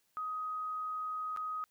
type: tone with dropouts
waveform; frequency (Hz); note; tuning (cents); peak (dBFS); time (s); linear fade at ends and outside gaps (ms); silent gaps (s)
sine; 1256; D#6; +16; -35; 0.17-1.64; 0; 1.363-1.372
effects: white hiss -75 dBFS RMS until 1.7 s